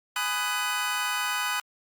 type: chord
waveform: 25% pulse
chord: G# minor seventh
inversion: none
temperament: just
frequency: 830.6 / 996.7 / 1245.9 / 1495.1 Hz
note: G#5 / B5 / D#6 / F#6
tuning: 0 / +16 / +2 / +18 cents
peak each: -32 / -29 / -28 / -27 dBFS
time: 0.16-1.6 s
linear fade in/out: 2 ms
effects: Opus 48 kbps